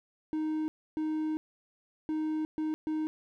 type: tone bursts at uneven times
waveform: triangle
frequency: 311.1 Hz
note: D#4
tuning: in tune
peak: -27 dBFS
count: 5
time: 0.33-0.68 / 0.97-1.37 / 2.09-2.45 / 2.58-2.74 / 2.87-3.07 s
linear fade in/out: 0 ms
effects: none